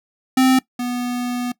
square tone pair in turn, 260 / 245.4 Hz, C4 / B3, -11 / -11 cents, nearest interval minor second, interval 100 cents, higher first, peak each -12 / -22 dBFS, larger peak first, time 0.37-0.59 / 0.79-1.52 s, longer second, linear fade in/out 5 ms, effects noise-tail reverb RT60 0.1 s tail -20 dB re dry

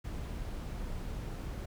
brown noise, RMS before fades -39 dBFS, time 0.04-1.66 s, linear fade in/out 10 ms, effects none

